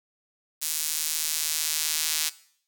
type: tone with high-pass filter sweep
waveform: square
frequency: 77.78 Hz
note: D#2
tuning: in tune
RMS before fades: -28 dBFS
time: 0.61-2.3 s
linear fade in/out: 20 ms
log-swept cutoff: 6900 to 4400 Hz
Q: 0.76
effects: noise-tail reverb RT60 0.6 s tail -18 dB re dry